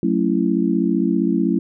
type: chord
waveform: sine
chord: F# minor seventh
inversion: none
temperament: just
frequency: 185 / 222 / 277.5 / 333 Hz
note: F#3 / A3 / C#4 / E4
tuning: 0 / +16 / +2 / +18 cents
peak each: -21 dBFS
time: 0.03-1.59 s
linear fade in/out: 2 ms
effects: none